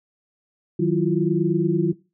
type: tone cluster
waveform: sine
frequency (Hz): 156.6 / 185.3 / 332.3 / 353.1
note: D#3 / F#3 / E4 / F4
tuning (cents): +11 / +3 / +14 / +19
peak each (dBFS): -23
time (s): 0.79-1.93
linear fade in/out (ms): 10
effects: noise-tail reverb RT60 0.3 s tail -21 dB re dry